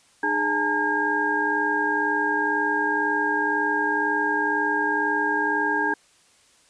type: tone cluster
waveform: sine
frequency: 303.6 / 415.6 / 848 / 910 / 1618 Hz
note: D#4 / G#4 / G#5 / A#5 / G#6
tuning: -42 / +1 / +36 / -42 / -46 cents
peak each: -29 / -30 / -30 / -27 / -23 dBFS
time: 0.23-5.94 s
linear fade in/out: 5 ms
effects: white hiss -58 dBFS RMS until 6.69 s + resampled to 22050 Hz